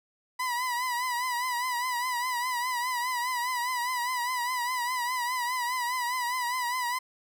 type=tone with vibrato; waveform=30% pulse; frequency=987.8 Hz; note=B5; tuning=in tune; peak=-25 dBFS; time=0.39-6.99 s; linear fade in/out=10 ms; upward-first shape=triangle; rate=4.9 Hz; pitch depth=80 cents each way; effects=none

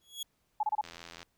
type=tone with exponential growth; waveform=sawtooth; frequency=3342 Hz; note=G#7; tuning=10 cents sharp; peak=-30 dBFS; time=0.01-0.23 s; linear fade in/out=5 ms; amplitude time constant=47 ms
type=tone bursts; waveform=sine; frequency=850 Hz; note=G#5; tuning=40 cents sharp; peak=-26 dBFS; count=4; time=0.6-0.812 s; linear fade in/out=5 ms; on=32 ms; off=28 ms
type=click train; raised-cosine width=0.2 ms; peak=-28 dBFS; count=34; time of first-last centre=0.84-1.229 s; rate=84.8 Hz
effects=pink hiss -75 dBFS RMS until 1.37 s

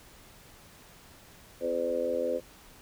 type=harmonic tone with a mistuned harmonic; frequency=85.4 Hz; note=F2; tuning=38 cents flat; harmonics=3 / 4 / 5 / 6 / 7; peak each=-39 / -37 / -36 / -29 / -35 dBFS; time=1.6-2.41 s; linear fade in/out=50 ms; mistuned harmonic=7; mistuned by=-15 cents; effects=pink hiss -54 dBFS RMS until 2.81 s

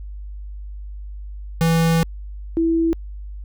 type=tone pair in turn; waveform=square / sine; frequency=164.81 / 329.6 Hz; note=E3 / E4; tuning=0 / 0 cents; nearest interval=octave; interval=1200 cents; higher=second; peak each=-15 dBFS; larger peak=neither; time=1.61-2.03 / 2.57-2.93 s; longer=first; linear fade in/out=0 ms; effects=added 50 Hz sine -30 dBFS peak until 3.44 s

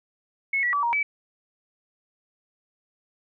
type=tone with pitch steps; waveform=sine; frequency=2191 / 1942 / 1150 / 942 / 2298 Hz; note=C#7 / B6 / D6 / A#5 / D7; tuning=-21 / -30 / -37 / +18 / -38 cents; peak=-21 dBFS; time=0.53-1.03 s; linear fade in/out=5 ms; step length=100 ms; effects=none

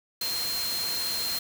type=tone in noise; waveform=sine; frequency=4186 Hz; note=C8; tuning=in tune; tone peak=-29 dBFS; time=0.21-1.39 s; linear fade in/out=5 ms; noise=white; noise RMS=-33 dBFS; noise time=0.21-1.39 s; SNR=+1 dB; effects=none

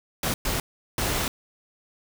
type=noise bursts at uneven times; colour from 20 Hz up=pink; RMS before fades=-26 dBFS; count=3; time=0.23-0.34 / 0.45-0.6 / 0.98-1.28 s; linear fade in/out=2 ms; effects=none

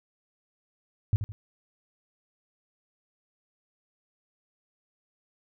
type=tone with echo; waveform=sine; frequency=103.83 Hz; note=G#2; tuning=in tune; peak=-18 dBFS; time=1.13-1.16 s; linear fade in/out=0 ms; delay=80 ms; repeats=2; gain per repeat=-9 dB; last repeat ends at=1.32 s; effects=none

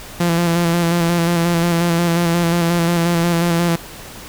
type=tone with vibrato; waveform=sawtooth; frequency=170.4 Hz; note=F3; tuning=42 cents flat; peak=-10 dBFS; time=0.2-3.76 s; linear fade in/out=5 ms; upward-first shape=square; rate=5.6 Hz; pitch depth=27 cents each way; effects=pink hiss -35 dBFS RMS until 4.28 s

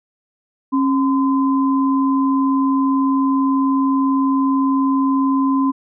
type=tone pair together; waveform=sine; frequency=271.3 / 1024.3 Hz; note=C#4 / C6; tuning=-37 / -37 cents; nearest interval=octave + major seventh; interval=2300 cents; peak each=-14 / -21 dBFS; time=0.72-5.72 s; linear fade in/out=20 ms; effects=none

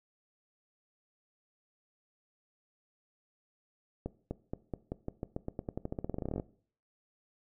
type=accelerating click train; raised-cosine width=2 ms; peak=-22 dBFS; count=27; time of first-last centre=4.06-6.398 s; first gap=250 ms; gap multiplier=0.9; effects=noise-tail reverb RT60 0.5 s tail -19 dB re dry

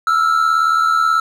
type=tone pair together; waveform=triangle; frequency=1318.5 / 1396.9 Hz; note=E6 / F6; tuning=0 / 0 cents; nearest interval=minor second; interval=100 cents; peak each=-11 / -17 dBFS; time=0.07-1.2 s; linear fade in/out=2 ms; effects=none

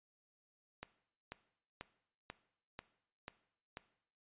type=click train; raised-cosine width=0.3 ms; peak=-28 dBFS; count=7; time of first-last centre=0.83-3.771 s; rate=2.04 Hz; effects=noise-tail reverb RT60 0.7 s tail -17 dB re dry + resampled to 8000 Hz

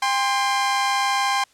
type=tone pair together; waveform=sawtooth; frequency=799.8 / 1046.5 Hz; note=G5 / C6; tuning=+35 / 0 cents; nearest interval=perfect fourth; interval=465 cents; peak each=-18 dBFS; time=0.02-1.44 s; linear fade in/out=5 ms; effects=white hiss -57 dBFS RMS until 1.53 s + low-pass 8000 Hz 12 dB/octave

